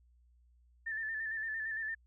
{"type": "tone with vibrato", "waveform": "sine", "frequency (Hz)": 1772, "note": "A6", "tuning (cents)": 12, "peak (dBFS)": -35, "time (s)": [0.86, 1.95], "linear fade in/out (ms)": 10, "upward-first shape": "square", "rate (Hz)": 8.8, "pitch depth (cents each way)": 35, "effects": ["added 60 Hz sine -63 dBFS peak until 2.06 s"]}